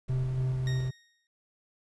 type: noise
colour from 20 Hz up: brown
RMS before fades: -42 dBFS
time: 0.08-0.89 s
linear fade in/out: 5 ms
type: tone with tremolo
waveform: triangle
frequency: 129.2 Hz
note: C3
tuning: 21 cents flat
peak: -24 dBFS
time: 0.09-0.91 s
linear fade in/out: 10 ms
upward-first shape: square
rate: 3.5 Hz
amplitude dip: 25%
type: tone with exponential decay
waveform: 20% pulse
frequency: 1864.7 Hz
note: A#6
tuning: in tune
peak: -32 dBFS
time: 0.67-1.27 s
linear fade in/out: 1 ms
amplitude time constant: 130 ms
effects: resampled to 24000 Hz